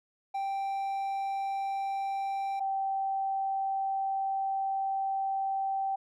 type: tone pair in turn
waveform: triangle / sine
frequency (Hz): 784 / 777.7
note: G5 / G5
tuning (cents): 0 / -14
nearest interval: unison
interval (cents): 14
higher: first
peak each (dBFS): -28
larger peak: neither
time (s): 0.34-2.6 / 2.6-5.96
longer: second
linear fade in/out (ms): 10
effects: none